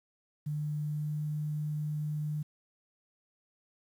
sine tone with pitch glide, 149.7 to 150.74 Hz, D3 to D3, +33 to +45 cents, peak -31 dBFS, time 0.46-2.43 s, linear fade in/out 10 ms, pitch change +12 cents, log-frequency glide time 0.92-1.22 s, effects 10-bit

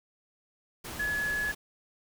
sine tone in noise, 1698 Hz, G#6, 38 cents sharp, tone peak -28 dBFS, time 0.99-1.52 s, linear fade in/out 10 ms, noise pink, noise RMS -40 dBFS, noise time 0.84-1.55 s, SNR +9 dB, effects none

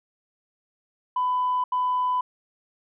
sine tone bursts at uneven times, 1000 Hz, B5, 21 cents sharp, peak -20 dBFS, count 2, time 1.16-1.64 / 1.72-2.21 s, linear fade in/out 5 ms, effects tanh soft clip ceiling -17 dBFS

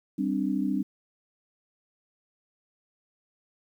sine chord, G suspended fourth, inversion none, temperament equal with one note detuned, 196 / 261.6 / 295.2 Hz, G3 / C4 / D4, 0 / 0 / +9 cents, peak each -29 dBFS, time 0.18-0.83 s, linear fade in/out 10 ms, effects 10-bit

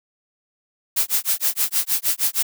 blue noise with tremolo, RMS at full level -18 dBFS, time 0.96-2.43 s, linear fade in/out 10 ms, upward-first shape sine, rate 6.4 Hz, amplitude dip 100%, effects none

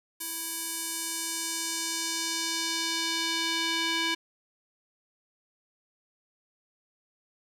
square tone with band-pass filter sweep, 329.6 Hz, E4, in tune, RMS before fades -31 dBFS, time 0.2-4.15 s, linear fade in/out 10 ms, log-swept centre 12000 to 3100 Hz, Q 1.2, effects 9-bit

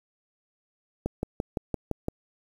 click train, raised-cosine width 2 ms, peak -14 dBFS, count 7, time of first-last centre 1.06-2.084 s, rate 5.86 Hz, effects 8-bit

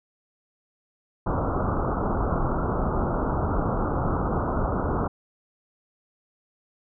pink low-pass noise, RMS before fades -25 dBFS, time 1.26-5.08 s, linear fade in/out 10 ms, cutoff 1400 Hz, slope 96 dB/octave, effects none

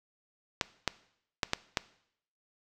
clicks, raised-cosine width 0.2 ms, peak -9 dBFS, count 5, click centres 0.612 / 0.877 / 1.432 / 1.534 / 1.772 s, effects noise-tail reverb RT60 0.7 s tail -19 dB re dry

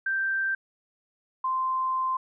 sine tone pair in turn, 1568 / 1041.1 Hz, G6 / C6, 0 / -9 cents, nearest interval perfect fifth, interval 709 cents, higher first, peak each -24 dBFS, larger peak neither, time 0.06-0.55 / 1.44-2.17 s, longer second, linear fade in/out 5 ms, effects none

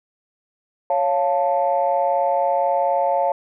sine chord, Db augmented, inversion none, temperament equal, 554.4 / 698.5 / 880 Hz, Db5 / F5 / A5, 0 / 0 / 0 cents, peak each -20 / -20 / -21 dBFS, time 0.9-3.32 s, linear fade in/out 2 ms, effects tanh soft clip ceiling -8 dBFS

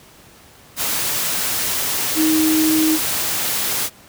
sine tone in noise, 314.5 Hz, D#4, 19 cents sharp, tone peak -14 dBFS, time 2.15-2.99 s, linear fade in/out 50 ms, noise white, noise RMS -21 dBFS, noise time 0.76-3.9 s, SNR +4 dB, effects pink hiss -46 dBFS RMS until 4.08 s + high-pass 60 Hz 12 dB/octave

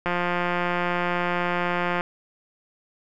click train, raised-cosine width 0.5 ms, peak -10 dBFS, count 344, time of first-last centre 0.06-2.009 s, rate 176 Hz, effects none

